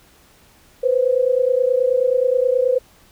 sine tone pair together, 493.9 / 523.3 Hz, B4 / C5, 0 / 0 cents, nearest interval minor second, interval 100 cents, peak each -17 dBFS, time 0.83-2.79 s, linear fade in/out 10 ms, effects pink hiss -52 dBFS RMS until 3.11 s

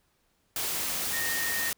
sine tone in noise, 1848 Hz, A#6, 16 cents flat, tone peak -31 dBFS, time 1.13-1.7 s, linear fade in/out 2 ms, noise white, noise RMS -31 dBFS, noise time 0.56-1.73 s, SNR -3 dB, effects pink hiss -71 dBFS RMS until 1.77 s

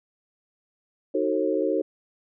sine chord, D# diminished seventh, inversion none, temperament just, 311.1 / 373.4 / 448 / 537.6 Hz, D#4 / F#4 / A4 / C5, 0 / +16 / +31 / +47 cents, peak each -27 dBFS, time 1.14-1.82 s, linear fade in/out 10 ms, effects none

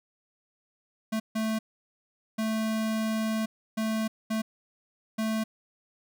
square tone bursts at uneven times, 220 Hz, A3, in tune, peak -27 dBFS, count 6, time 1.12-1.2 / 1.35-1.59 / 2.38-3.46 / 3.77-4.08 / 4.3-4.42 / 5.18-5.44 s, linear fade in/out 10 ms, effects none

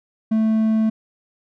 triangle tone, 220 Hz, A3, in tune, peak -13 dBFS, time 0.31-0.9 s, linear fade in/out 10 ms, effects none

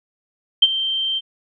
sine tone with ADSR envelope, 3136 Hz, G7, in tune, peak -5 dBFS, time 0.62-1.21 s, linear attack 8 ms, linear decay 38 ms, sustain -14 dB, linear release 37 ms, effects none

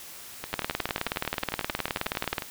two click trains, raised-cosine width 0.3 ms, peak -10 / -16 dBFS, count 36 / 23, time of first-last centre 0.54-2.382 / 0.44-2.422 s, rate 19 / 11.1 Hz, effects white hiss -44 dBFS RMS until 2.5 s

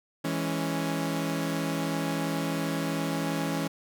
sawtooth chord, C# minor, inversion first, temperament equal, 164.81 / 207.7 / 277.2 Hz, E3 / G#3 / C#4, 0 / 0 / 0 cents, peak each -27 / -32 / -27 dBFS, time 0.24-3.68 s, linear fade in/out 10 ms, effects none

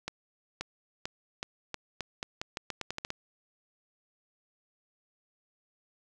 accelerating click train, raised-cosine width 0.2 ms, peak -17 dBFS, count 15, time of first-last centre 0.08-3.104 s, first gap 530 ms, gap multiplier 0.84, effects none

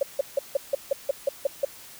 sine tone bursts, 554.4 Hz, C#5, in tune, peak -18 dBFS, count 10, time 0.01-1.65 s, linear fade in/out 5 ms, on 20 ms, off 160 ms, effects white hiss -46 dBFS RMS until 1.99 s

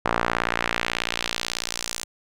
sawtooth tone with band-pass filter sweep, 58.27 Hz, A#1, in tune, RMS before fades -27 dBFS, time 0.05-2.04 s, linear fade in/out 5 ms, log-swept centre 1100 to 7400 Hz, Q 1.2, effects none

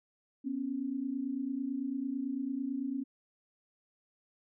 sine tone pair together, 246.9 / 275.9 Hz, B3 / C#4, 0 / -8 cents, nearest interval major second, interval 192 cents, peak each -37 / -34 dBFS, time 0.44-3.04 s, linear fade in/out 20 ms, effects none

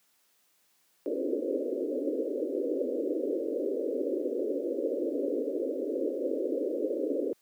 white band-pass noise, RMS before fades -31 dBFS, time 1.06-7.33 s, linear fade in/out 0 ms, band 260 to 560 Hz, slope 96 dB/octave, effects white hiss -69 dBFS RMS until 7.41 s + high-pass 150 Hz 12 dB/octave

